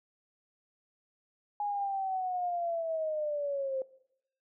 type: linear sweep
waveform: sine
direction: down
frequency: 830.6 to 522 Hz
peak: -30 dBFS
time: 1.6-3.82 s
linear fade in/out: 2 ms
effects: noise-tail reverb RT60 0.7 s tail -19 dB re dry